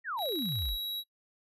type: exponential sweep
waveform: sine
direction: down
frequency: 1943 to 35 Hz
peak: -32 dBFS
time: 0.04-0.78 s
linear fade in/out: 50 ms
type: tone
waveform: square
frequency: 3873 Hz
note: B7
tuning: 35 cents flat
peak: -34 dBFS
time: 0.17-1.04 s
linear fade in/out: 50 ms
type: click train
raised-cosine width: 0.2 ms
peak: -35 dBFS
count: 16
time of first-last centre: 0.19-0.688 s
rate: 30.1 Hz
effects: noise-tail reverb RT60 0.1 s tail -23 dB re dry + resampled to 32000 Hz